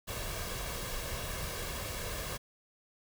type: noise with comb filter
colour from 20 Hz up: pink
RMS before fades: -38 dBFS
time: 0.07-2.38 s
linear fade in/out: 20 ms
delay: 1.8 ms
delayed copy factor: +0.55
effects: none